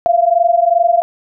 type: tone pair together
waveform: sine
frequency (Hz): 675.4 / 698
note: E5 / F5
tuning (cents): +42 / -1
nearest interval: minor second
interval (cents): 57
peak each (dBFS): -12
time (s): 0.06-1.02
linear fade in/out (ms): 0
effects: none